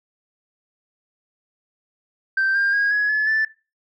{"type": "tone with pitch steps", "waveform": "sine", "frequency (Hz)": [1562, 1599.4, 1637.8, 1677, 1717.2, 1758.4], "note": ["G6", "G6", "G#6", "G#6", "A6", "A6"], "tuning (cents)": [-7, 34, -25, 16, -43, -2], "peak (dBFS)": -15, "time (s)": [2.37, 3.45], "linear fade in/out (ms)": 5, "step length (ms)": 180, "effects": ["noise-tail reverb RT60 0.3 s tail -19 dB re dry", "tanh soft clip ceiling -14 dBFS"]}